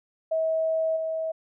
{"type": "tone with level steps", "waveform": "sine", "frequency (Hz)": 643, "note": "E5", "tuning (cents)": -43, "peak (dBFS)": [-22, -26], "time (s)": [0.31, 1.32], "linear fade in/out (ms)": 10, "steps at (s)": 0.96, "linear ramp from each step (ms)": 10, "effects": []}